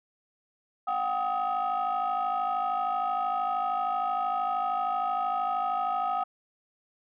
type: tone cluster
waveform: sine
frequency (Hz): 730 / 783 / 1262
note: F#5 / G5 / D#6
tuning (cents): -24 / -2 / +24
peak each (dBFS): -29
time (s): 0.87-6.24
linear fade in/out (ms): 10
effects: tanh soft clip ceiling -21 dBFS